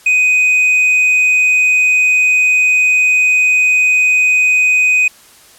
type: tone with tanh clipping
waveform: sine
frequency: 2500 Hz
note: D#7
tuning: 8 cents sharp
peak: -9 dBFS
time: 0.06-5.08 s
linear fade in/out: 5 ms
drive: 4 dB
effects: white hiss -43 dBFS RMS until 5.58 s + low-pass 12000 Hz 12 dB/octave